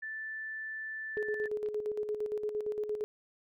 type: tone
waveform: sine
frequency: 1760 Hz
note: A6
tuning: in tune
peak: -37 dBFS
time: 0.02-1.48 s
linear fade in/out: 10 ms
type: tone with tremolo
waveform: sine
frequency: 422.3 Hz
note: G#4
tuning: 29 cents sharp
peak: -30 dBFS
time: 1.17-3.04 s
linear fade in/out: 0 ms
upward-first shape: square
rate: 8.7 Hz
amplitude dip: 55%
type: clicks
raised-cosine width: 0.3 ms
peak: -38 dBFS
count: 3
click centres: 1.175 / 1.441 / 1.661 s
effects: none